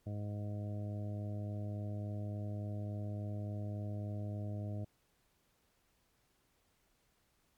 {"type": "harmonic tone", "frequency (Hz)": 103.5, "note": "G#2", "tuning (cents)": -5, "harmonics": [1, 2, 3, 4, 5, 6, 7], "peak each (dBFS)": [-38, -46, -50, -57, -56, -51, -60], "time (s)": [0.06, 4.85], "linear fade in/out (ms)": 10, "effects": ["pink hiss -75 dBFS RMS until 7.57 s", "MP3 96 kbps"]}